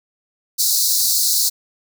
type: high-pass noise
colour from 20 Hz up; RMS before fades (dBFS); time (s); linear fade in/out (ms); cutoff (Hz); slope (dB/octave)
pink; -17; 0.58-1.5; 20; 4000; 96
effects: none